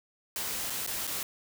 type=noise with dropouts; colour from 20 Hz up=white; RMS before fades=-34 dBFS; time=0.36-1.23 s; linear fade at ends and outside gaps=1 ms; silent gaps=0.699-0.703 / 0.864-0.874 / 1.069-1.075 s; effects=none